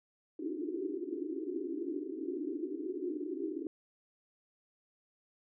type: band-pass noise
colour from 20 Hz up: pink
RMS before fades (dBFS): -38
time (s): 0.39-3.67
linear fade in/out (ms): 2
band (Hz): 280 to 400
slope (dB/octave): 96
effects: none